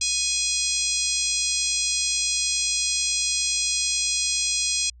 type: harmonic tone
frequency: 830.6 Hz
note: G#5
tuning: in tune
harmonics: 3 / 4 / 5 / 6 / 7 / 8 / 9 / 10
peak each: -31 / -31 / -30 / -29 / -28 / -31 / -31 / -31 dBFS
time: 0.01-4.9 s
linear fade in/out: 5 ms
effects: added 60 Hz sine -46 dBFS peak until 5 s